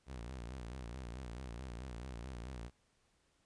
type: tone with vibrato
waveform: sawtooth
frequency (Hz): 61.5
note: B1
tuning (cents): -7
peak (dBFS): -40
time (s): 0.06-2.71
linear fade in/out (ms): 50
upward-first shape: sine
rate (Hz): 4.6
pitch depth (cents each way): 150
effects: pink hiss -75 dBFS RMS until 3.45 s + resampled to 22050 Hz